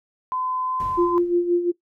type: tone with pitch glide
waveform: sine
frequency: 1020 to 1025.9 Hz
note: C6 to C6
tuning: -44 to -34 cents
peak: -23 dBFS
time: 0.32-1.18 s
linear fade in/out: 0 ms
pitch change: +10 cents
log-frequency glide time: 0.65-0.73 s
type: noise with exponential decay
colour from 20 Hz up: brown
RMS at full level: -33 dBFS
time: 0.8-1.68 s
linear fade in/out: 0 ms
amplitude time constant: 190 ms
type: tone with tremolo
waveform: sine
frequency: 349.2 Hz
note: F4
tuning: in tune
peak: -14 dBFS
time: 0.97-1.72 s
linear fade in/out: 20 ms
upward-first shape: sine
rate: 5.7 Hz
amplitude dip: 65%
effects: noise-tail reverb RT60 0.1 s tail -18 dB re dry